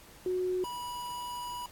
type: tone pair in turn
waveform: sine / square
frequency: 366.5 / 976 Hz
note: F#4 / B5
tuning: -16 / -21 cents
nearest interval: octave + perfect fourth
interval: 1695 cents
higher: second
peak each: -28 / -37 dBFS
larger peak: first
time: 0.26-0.64 / 0.64-1.66 s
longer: second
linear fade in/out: 2 ms
effects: pink hiss -54 dBFS RMS until 1.71 s + AAC 64 kbps